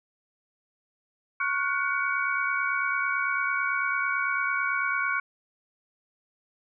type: tone cluster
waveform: sine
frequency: 1104 / 1433 / 1502 / 2258 Hz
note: C#6 / F6 / F#6 / C#7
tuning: -7 / +44 / +26 / +31 cents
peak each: -30 dBFS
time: 1.4-5.2 s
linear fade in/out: 5 ms
effects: none